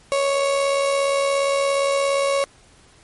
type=tone with amplitude modulation; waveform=35% pulse; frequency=554.4 Hz; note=C#5; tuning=in tune; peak=-14 dBFS; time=0.12-2.44 s; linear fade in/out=0 ms; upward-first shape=sine; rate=77.2 Hz; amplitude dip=40%; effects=pink hiss -52 dBFS RMS until 3.03 s + MP3 48 kbps